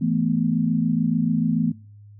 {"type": "chord", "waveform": "sine", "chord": "E suspended fourth", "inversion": "none", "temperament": "equal", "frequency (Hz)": [164.81, 220, 246.9], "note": ["E3", "A3", "B3"], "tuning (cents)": [0, 0, 0], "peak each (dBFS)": -23, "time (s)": [0.01, 1.72], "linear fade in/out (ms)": 10, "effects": ["noise-tail reverb RT60 0.5 s tail -25 dB re dry", "added 103 Hz sine -43 dBFS peak until 2.19 s"]}